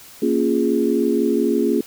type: chord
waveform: sine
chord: Bb minor seventh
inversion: none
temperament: equal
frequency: 233.1 / 277.2 / 349.2 / 415.3 Hz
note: Bb3 / Db4 / F4 / Ab4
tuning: 0 / 0 / 0 / 0 cents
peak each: -21 dBFS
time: 0.22-1.81 s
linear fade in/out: 5 ms
effects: white hiss -43 dBFS RMS until 1.86 s